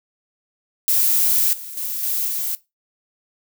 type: noise with level steps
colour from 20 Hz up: violet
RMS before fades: -17 / -34 / -26 / -22 / -24 dBFS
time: 0.88-2.55 s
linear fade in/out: 0 ms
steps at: 1.53 / 1.77 / 2.03 / 2.28 s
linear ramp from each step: 2 ms
effects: noise-tail reverb RT60 0.2 s tail -17 dB re dry